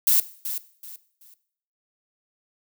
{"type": "noise with echo", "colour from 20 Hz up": "violet", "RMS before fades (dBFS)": -18, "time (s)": [0.07, 0.2], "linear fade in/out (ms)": 2, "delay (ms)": 380, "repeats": 3, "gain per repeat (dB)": -11, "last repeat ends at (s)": 1.34, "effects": ["noise-tail reverb RT60 0.6 s tail -17 dB re dry"]}